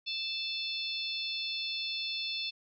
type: harmonic tone with a mistuned harmonic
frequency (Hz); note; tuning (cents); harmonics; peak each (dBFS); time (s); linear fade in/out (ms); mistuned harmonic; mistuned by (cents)
880; A5; 0; 3 / 4 / 5 / 6; -39 / -37 / -38 / -42; 0.06-2.51; 20; 5; -28
effects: none